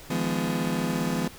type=chord; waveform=35% pulse; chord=F half-diminished seventh; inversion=third; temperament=just; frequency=157.15 / 174.61 / 209.5 / 251.4 Hz; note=Eb3 / F3 / Ab3 / Cb4; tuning=+18 / 0 / +15 / +31 cents; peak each=-31 / -28 / -30 / -28 dBFS; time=0.1-1.28 s; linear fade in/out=5 ms; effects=pink hiss -46 dBFS RMS until 1.38 s